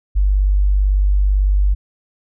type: tone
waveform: sine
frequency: 49 Hz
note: G1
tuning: in tune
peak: -11 dBFS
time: 0.15-1.75 s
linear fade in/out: 20 ms
effects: none